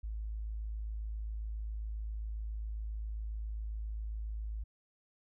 sine tone, 53.7 Hz, A1, 41 cents flat, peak -36 dBFS, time 0.03-4.64 s, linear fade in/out 10 ms, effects none

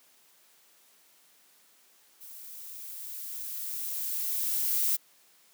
violet noise with level ramp, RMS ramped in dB -47 to -26 dBFS, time 2.2-4.97 s, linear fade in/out 20 ms, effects white hiss -62 dBFS RMS until 5.53 s + high-pass 200 Hz 12 dB/octave

